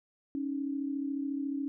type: tone pair together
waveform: sine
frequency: 276.3 / 310.4 Hz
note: C#4 / D#4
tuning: -6 / -4 cents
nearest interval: major second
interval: 202 cents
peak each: -32 / -38 dBFS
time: 0.35-1.68 s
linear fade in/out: 0 ms
effects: none